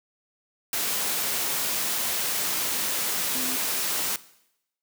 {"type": "tone in noise", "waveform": "sine", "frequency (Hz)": 256.6, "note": "C4", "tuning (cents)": -34, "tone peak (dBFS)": -34, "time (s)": [3.35, 3.56], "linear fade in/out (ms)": 2, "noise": "white", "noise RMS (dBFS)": -27, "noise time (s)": [0.73, 4.16], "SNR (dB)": -10, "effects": ["noise-tail reverb RT60 0.8 s tail -18 dB re dry", "high-pass 150 Hz 12 dB/octave"]}